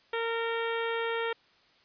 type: harmonic tone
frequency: 459.5 Hz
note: A#4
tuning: 25 cents flat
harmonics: 1 / 2 / 3 / 4 / 5 / 6 / 7 / 8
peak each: -31 / -37 / -37 / -38 / -41 / -45 / -43 / -48 dBFS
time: 0.13-1.33 s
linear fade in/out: 5 ms
effects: white hiss -63 dBFS RMS until 1.84 s + resampled to 11025 Hz